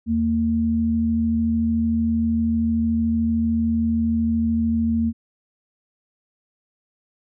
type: tone pair together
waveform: sine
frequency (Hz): 80.7 / 228.3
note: E2 / A#3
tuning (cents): -36 / -36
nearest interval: octave + tritone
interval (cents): 1800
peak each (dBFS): -26 / -18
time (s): 0.06-5.13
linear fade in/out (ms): 50
effects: none